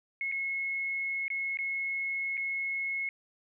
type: tone with dropouts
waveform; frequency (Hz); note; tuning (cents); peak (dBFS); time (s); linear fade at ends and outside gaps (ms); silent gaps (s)
sine; 2177; C#7; -32; -30; 0.21-3.09; 1; 0.316-0.322 / 1.281-1.302 / 1.572-1.588 / 2.371-2.376
effects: none